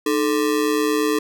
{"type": "ring-modulated tone", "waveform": "square", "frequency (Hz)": 370, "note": "F#4", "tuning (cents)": 0, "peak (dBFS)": -15, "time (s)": [0.06, 1.19], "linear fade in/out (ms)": 5, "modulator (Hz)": 64.3, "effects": []}